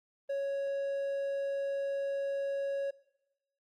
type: tone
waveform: triangle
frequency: 554.4 Hz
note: C#5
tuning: in tune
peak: -29 dBFS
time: 0.29-2.91 s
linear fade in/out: 10 ms
effects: noise-tail reverb RT60 0.9 s tail -20 dB re dry + Opus 32 kbps